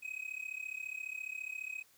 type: tone with amplitude modulation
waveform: triangle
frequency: 2529 Hz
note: D#7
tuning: 28 cents sharp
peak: -34 dBFS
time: 0.02-1.83 s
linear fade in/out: 20 ms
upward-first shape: sine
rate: 34.6 Hz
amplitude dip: 90%
effects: white hiss -66 dBFS RMS until 1.97 s